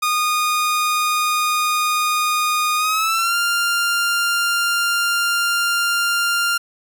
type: tone with pitch glide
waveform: sawtooth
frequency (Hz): 1229 to 1395.5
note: D#6 to F6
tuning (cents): -22 to -2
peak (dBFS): -13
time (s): 0.02-6.58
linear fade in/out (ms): 10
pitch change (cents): +220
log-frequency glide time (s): 2.77-3.36
effects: none